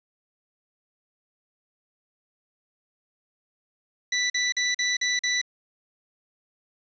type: tone bursts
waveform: 20% pulse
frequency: 1975.5 Hz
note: B6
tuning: in tune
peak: -17 dBFS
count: 6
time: 4.12-5.415 s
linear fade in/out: 5 ms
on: 180 ms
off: 43 ms
effects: resampled to 16000 Hz + 8-bit